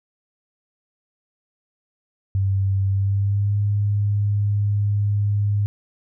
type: tone with pitch glide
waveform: sine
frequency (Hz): 97.3 to 102.55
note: G2 to G#2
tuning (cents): -12 to -21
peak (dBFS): -17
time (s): 2.35-5.66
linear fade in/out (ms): 0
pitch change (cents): +91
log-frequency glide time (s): 2.88-3.58
effects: none